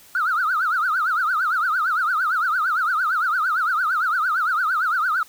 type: tone with vibrato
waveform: sine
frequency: 1365 Hz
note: F6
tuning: 40 cents flat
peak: -17 dBFS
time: 0.15-5.23 s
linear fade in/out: 2 ms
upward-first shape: triangle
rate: 8.8 Hz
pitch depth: 240 cents each way
effects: tanh soft clip ceiling -14 dBFS + white hiss -49 dBFS RMS until 5.28 s